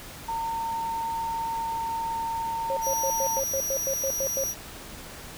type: tone with pitch glide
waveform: sine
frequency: 912 to 902.6 Hz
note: A#5 to A5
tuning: -38 to +44 cents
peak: -27 dBFS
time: 0.28-3.4 s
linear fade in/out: 10 ms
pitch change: -18 cents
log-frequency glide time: 2.75-2.81 s
type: tone bursts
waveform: sine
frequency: 543 Hz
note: C#5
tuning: 36 cents flat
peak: -26 dBFS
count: 11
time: 2.7-4.437 s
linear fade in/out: 0 ms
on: 67 ms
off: 100 ms
type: tone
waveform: sawtooth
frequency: 5790 Hz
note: F#8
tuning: 38 cents flat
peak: -25 dBFS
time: 2.81-4.55 s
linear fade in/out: 50 ms
effects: pink hiss -42 dBFS RMS until 5.37 s